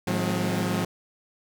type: tone cluster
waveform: sawtooth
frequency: 108 / 156.2 / 179.8 / 209.4 / 261.7 Hz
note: A2 / D#3 / F#3 / G#3 / C4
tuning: -32 / +7 / -49 / +15 / 0 cents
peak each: -27 / -31 / -23 / -28 / -29 dBFS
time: 0.07-0.85 s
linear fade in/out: 5 ms
effects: none